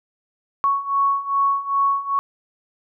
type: beating tone pair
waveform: sine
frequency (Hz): 1108.7 / 1111.2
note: C#6 / C#6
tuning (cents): 0 / +4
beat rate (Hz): 2.5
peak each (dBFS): -22 / -19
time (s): 0.64-2.19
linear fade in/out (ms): 0
effects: none